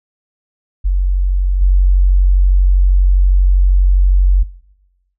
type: tone with level steps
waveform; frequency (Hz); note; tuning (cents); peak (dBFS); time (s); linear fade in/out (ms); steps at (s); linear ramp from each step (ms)
sine; 46.25; F#1; 0; -10 / -6; 0.84-4.44; 20; 1.61; 10
effects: noise-tail reverb RT60 1.0 s tail -21 dB re dry